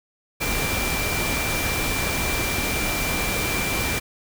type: tone in noise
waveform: sine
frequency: 2360 Hz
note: D7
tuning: 8 cents sharp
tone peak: -28 dBFS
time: 0.4-4 s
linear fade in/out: 20 ms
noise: pink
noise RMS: -25 dBFS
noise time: 0.4-4 s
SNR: -6 dB
effects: none